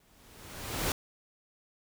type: noise with exponential growth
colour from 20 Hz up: pink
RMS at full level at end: -28 dBFS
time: 0-0.92 s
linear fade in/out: 2 ms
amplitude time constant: 200 ms
effects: none